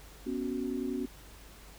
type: chord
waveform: sine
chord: B suspended second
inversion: none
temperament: equal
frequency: 246.9 / 277.2 / 370 Hz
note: B3 / C#4 / F#4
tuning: 0 / 0 / 0 cents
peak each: -35 / -35 / -37 dBFS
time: 0.26-1.06 s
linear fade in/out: 10 ms
effects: added 50 Hz sine -52 dBFS peak until 1.78 s + pink hiss -54 dBFS RMS until 1.78 s